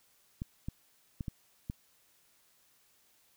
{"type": "clicks", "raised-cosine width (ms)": 5, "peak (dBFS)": -24, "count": 5, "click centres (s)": [0.419, 0.685, 1.208, 1.282, 1.699], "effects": ["white hiss -68 dBFS RMS until 3.36 s"]}